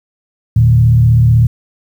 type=tone with frequency modulation; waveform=sine; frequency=116.54 Hz; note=A#2; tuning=in tune; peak=-5 dBFS; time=0.56-1.47 s; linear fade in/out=5 ms; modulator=35.9 Hz; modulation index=0.71; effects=7-bit